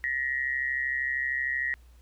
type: tone with amplitude modulation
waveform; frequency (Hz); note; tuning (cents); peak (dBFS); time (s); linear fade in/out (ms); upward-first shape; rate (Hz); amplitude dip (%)
sine; 1900; A#6; +33; -23; 0.04-1.74; 0; sine; 133; 75
effects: added 60 Hz sine -51 dBFS peak until 2.01 s + pink hiss -65 dBFS RMS until 2.01 s